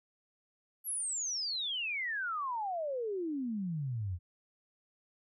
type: exponential sweep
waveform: sine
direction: down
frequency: 11840 to 83.2 Hz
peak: -33 dBFS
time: 0.84-4.19 s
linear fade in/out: 50 ms
effects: none